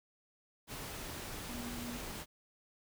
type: tone in noise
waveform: sine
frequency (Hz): 240.4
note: B3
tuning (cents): -46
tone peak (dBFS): -43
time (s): 1.47-2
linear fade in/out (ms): 50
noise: pink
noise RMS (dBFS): -44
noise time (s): 0.67-2.26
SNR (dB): -2
effects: none